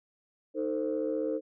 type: chord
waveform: sine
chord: A diminished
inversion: second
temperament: equal with one note detuned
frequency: 311.1 / 448.2 / 523.3 Hz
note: Eb4 / A4 / C5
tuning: 0 / +32 / 0 cents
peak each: -32 dBFS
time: 0.54-1.41 s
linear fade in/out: 50 ms
effects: tanh soft clip ceiling -21 dBFS